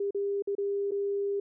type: tone with dropouts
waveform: sine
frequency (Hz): 401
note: G4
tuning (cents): +39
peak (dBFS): -27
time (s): 0-1.4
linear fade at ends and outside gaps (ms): 5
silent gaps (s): 0.108-0.146 / 0.423-0.473 / 0.552-0.581 / 0.91-0.917
effects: none